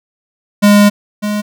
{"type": "tone pair in turn", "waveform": "square", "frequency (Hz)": [205.4, 208.6], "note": ["G#3", "G#3"], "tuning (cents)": [-19, 8], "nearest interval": "unison", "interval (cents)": 27, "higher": "second", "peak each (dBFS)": [-5, -15], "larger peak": "first", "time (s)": [[0.62, 0.9], [1.22, 1.42]], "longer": "first", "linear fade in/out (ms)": 20, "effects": []}